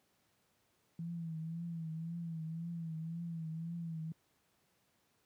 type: tone with vibrato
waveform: sine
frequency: 164.81 Hz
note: E3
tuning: in tune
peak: -38 dBFS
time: 0.99-4.12 s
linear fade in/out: 2 ms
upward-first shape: triangle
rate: 1.9 Hz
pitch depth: 71 cents each way
effects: pink hiss -75 dBFS RMS until 5.25 s + high-pass 100 Hz 12 dB/octave